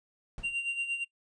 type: noise with exponential decay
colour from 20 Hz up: brown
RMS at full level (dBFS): -37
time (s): 0.38-0.6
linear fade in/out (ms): 1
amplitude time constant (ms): 46
type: tone with tremolo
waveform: triangle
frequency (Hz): 2769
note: F7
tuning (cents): -15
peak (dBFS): -26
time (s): 0.43-1.05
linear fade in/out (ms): 20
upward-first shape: sine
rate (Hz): 8.6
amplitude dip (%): 65
effects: noise-tail reverb RT60 0.1 s tail -23 dB re dry + resampled to 22050 Hz